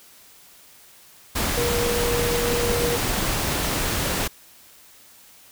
sine tone in noise, 477.3 Hz, A#4, 41 cents sharp, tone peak -23 dBFS, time 1.57-2.97 s, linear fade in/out 10 ms, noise pink, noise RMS -24 dBFS, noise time 1.35-4.28 s, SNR -2 dB, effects white hiss -50 dBFS RMS until 5.51 s

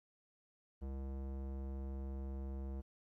square tone with low-pass filter, 67.2 Hz, C2, 47 cents sharp, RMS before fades -43 dBFS, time 0.81-2.82 s, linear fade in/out 20 ms, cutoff 630 Hz, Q 0.75, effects 13-bit

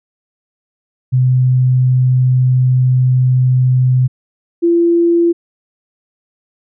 sine tone pair in turn, 127.6 / 340.7 Hz, C3 / F4, -43 / -43 cents, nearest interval octave + perfect fourth, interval 1700 cents, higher second, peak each -8 dBFS, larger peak neither, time 1.12-4.08 / 4.62-5.33 s, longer first, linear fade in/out 20 ms, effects none

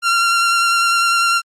sawtooth tone with vibrato, 1376 Hz, F6, 26 cents flat, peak -9 dBFS, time 0.02-1.42 s, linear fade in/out 50 ms, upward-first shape sine, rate 10 Hz, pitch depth 16 cents each way, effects low-pass 9000 Hz 12 dB/octave + Opus 48 kbps

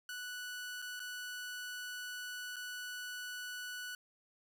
sawtooth tone with dropouts, 1480 Hz, F#6, in tune, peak -38 dBFS, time 0.09-3.95 s, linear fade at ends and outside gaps 2 ms, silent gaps 0.819-0.823 / 0.995-1.001 / 2.56-2.565 s, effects none

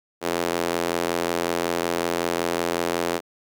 sawtooth tone with high-pass filter, 85.4 Hz, F2, 38 cents flat, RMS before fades -25 dBFS, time 0.21-3.21 s, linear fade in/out 50 ms, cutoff 400 Hz, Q 1.3, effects none

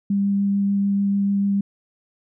sine tone with vibrato, 199.4 Hz, G3, 30 cents sharp, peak -17 dBFS, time 0.1-1.61 s, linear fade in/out 5 ms, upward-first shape triangle, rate 6.8 Hz, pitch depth 9 cents each way, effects none

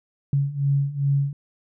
sine beating tone pair, 138.59 / 141.09 Hz, C#3 / C#3, 0 / +31 cents, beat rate 2.5 Hz, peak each -24 / -21 dBFS, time 0.33-1.33 s, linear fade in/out 2 ms, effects none

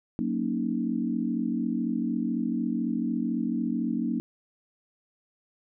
sine chord, D# minor seventh, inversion first, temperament equal, 185 / 233.1 / 277.2 / 311.1 Hz, F#3 / A#3 / C#4 / D#4, 0 / 0 / 0 / 0 cents, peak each -33 / -28 / -32 / -33 dBFS, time 0.19-4.2 s, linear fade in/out 0 ms, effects none

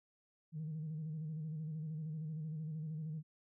sine tone with vibrato, 156 Hz, D#3, 5 cents sharp, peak -38 dBFS, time 0.52-3.23 s, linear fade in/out 50 ms, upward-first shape square, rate 13 Hz, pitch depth 50 cents each way, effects tanh soft clip ceiling -36 dBFS

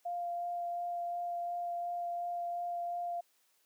sine tone with vibrato, 697 Hz, F5, 4 cents flat, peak -34 dBFS, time 0.05-3.21 s, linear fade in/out 10 ms, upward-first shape sine, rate 2.8 Hz, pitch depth 9 cents each way, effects white hiss -72 dBFS RMS until 3.65 s + high-pass 300 Hz 12 dB/octave

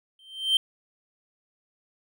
triangle tone with exponential growth, 3130 Hz, G7, 3 cents flat, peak -14 dBFS, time 0.19-0.57 s, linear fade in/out 2 ms, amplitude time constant 82 ms, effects none

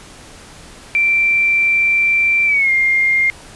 sine tone with pitch glide, 2349 to 2117 Hz, D7 to C7, 0 to +20 cents, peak -11 dBFS, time 0.95-3.3 s, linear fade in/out 0 ms, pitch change -180 cents, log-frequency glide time 2.46-2.71 s, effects pink hiss -39 dBFS RMS until 3.55 s + resampled to 24000 Hz

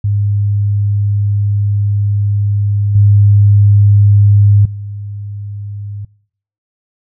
sine tone with level steps, 102.1 Hz, G#2, 29 cents flat, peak -10 / -4 / -21 dBFS, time 0.04-6.05 s, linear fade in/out 5 ms, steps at 2.95 / 4.65 s, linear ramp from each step 5 ms, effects noise-tail reverb RT60 0.6 s tail -24 dB re dry

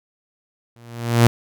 sawtooth tone with exponential growth, 117.7 Hz, A#2, 17 cents sharp, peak -4 dBFS, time 0.76-1.27 s, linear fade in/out 0 ms, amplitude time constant 110 ms, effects none

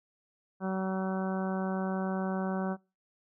harmonic tone, 189.4 Hz, F#3, 41 cents sharp, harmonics 1 / 2 / 3 / 4 / 5 / 6 / 7 / 8, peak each -31 / -38 / -39 / -40 / -43 / -45 / -46 / -45 dBFS, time 0.6-2.77 s, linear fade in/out 50 ms, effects noise-tail reverb RT60 0.3 s tail -25 dB re dry

